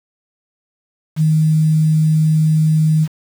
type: tone with quantisation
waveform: sine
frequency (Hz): 156.4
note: D#3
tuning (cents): +9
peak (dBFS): -10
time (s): 1.16-3.08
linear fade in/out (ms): 50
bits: 6
effects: none